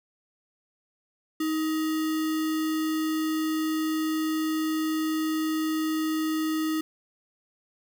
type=tone with sample-and-hold; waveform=sine; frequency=314.6 Hz; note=D#4; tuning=19 cents sharp; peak=-24 dBFS; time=1.4-6.81 s; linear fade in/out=5 ms; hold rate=1575 Hz; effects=none